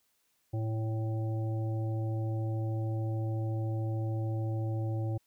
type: harmonic tone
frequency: 110.8 Hz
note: A2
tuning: 13 cents sharp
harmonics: 1 / 3 / 5 / 7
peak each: -30 / -40 / -44 / -47 dBFS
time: 0.53-5.18 s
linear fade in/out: 10 ms
effects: white hiss -74 dBFS RMS until 5.26 s